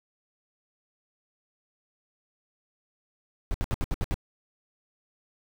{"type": "noise bursts", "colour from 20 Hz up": "brown", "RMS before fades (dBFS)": -26, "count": 7, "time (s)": [3.51, 4.142], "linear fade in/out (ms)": 0, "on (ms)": 32, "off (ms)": 68, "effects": []}